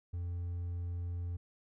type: tone with hard clipping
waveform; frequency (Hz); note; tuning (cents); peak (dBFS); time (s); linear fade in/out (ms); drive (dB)
triangle; 87.3; F2; 0; -36; 0.13-1.37; 10; 5
effects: none